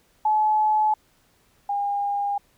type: tone pair in turn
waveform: sine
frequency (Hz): 857 / 808.9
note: A5 / G#5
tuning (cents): -46 / -46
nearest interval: minor second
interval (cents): 100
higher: first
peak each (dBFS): -17 / -22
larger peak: first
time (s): 0.25-0.94 / 1.69-2.38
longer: neither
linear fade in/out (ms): 5
effects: pink hiss -62 dBFS RMS until 2.57 s